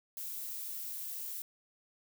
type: noise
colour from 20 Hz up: violet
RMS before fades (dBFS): -41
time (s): 0.17-1.42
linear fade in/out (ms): 2
effects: none